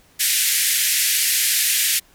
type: band-pass noise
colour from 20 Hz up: white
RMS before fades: -19 dBFS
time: 0.19-2 s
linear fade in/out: 20 ms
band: 1700 to 14000 Hz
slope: 48 dB/octave
effects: pink hiss -54 dBFS RMS until 2.14 s